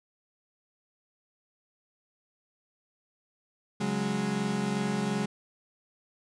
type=chord; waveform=35% pulse; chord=C# suspended fourth; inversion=none; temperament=equal; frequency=138.59 / 185 / 207.7 Hz; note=C#3 / F#3 / G#3; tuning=0 / 0 / 0 cents; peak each=-34 / -31 / -28 dBFS; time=3.8-5.26 s; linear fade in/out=10 ms; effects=resampled to 22050 Hz